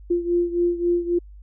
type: beating tone pair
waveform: sine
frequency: 346.6 / 350.3 Hz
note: F4 / F4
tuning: -13 / +5 cents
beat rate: 3.7 Hz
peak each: -20 / -24 dBFS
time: 0.1-1.19 s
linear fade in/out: 10 ms
effects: added 50 Hz sine -40 dBFS peak until 1.42 s